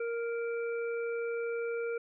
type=harmonic tone; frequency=466.2 Hz; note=A#4; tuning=in tune; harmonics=1 / 3 / 5; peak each=-32 / -42 / -46 dBFS; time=0-1.98 s; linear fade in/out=5 ms; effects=none